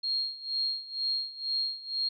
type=tone with tremolo; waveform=sine; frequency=4247 Hz; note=C8; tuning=25 cents sharp; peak=-26 dBFS; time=0.03-2.09 s; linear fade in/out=10 ms; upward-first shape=sine; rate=2.1 Hz; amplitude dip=85%; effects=none